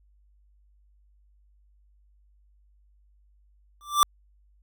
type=tone with exponential growth; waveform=square; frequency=1174.7 Hz; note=D6; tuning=in tune; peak=-13 dBFS; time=3.81-4.03 s; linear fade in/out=0 ms; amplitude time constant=47 ms; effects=added 50 Hz sine -58 dBFS peak until 4.62 s